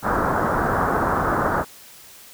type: low-pass noise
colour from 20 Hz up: white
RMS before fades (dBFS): -21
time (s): 0.02-1.65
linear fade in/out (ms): 50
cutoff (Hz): 1500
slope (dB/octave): 48
effects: white hiss -45 dBFS RMS until 2.33 s